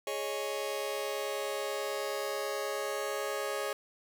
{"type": "chord", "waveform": "sawtooth", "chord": "Ab suspended fourth", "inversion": "none", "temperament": "just", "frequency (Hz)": [415.3, 553.7, 623], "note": ["Ab4", "Db5", "Eb5"], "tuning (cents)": [0, -2, 2], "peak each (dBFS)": [-33, -32, -36], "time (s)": [0.07, 3.73], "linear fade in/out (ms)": 2, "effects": []}